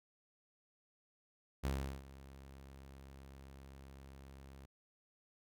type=tone with ADSR envelope; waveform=sawtooth; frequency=67.7 Hz; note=C#2; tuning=40 cents flat; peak=-30 dBFS; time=1.63-4.66 s; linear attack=20 ms; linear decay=370 ms; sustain=-19 dB; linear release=11 ms; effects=none